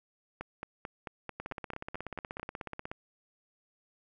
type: two click trains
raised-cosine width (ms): 0.5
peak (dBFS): -23 / -23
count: 26 / 10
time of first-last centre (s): 1.4-2.915 / 0.41-2.397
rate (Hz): 16.5 / 4.53
effects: none